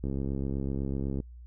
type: click train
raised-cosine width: 3 ms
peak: -20 dBFS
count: 80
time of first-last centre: 0.04-1.202 s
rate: 68 Hz
effects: noise-tail reverb RT60 0.1 s tail -26 dB re dry + added 60 Hz sine -44 dBFS peak until 1.46 s